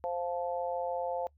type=harmonic tone; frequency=174.61 Hz; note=F3; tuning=in tune; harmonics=3 / 4 / 5; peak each=-34 / -36 / -38 dBFS; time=0.04-1.27 s; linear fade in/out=0 ms; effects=noise-tail reverb RT60 0.1 s tail -23 dB re dry + added 73 Hz sine -62 dBFS peak until 1.37 s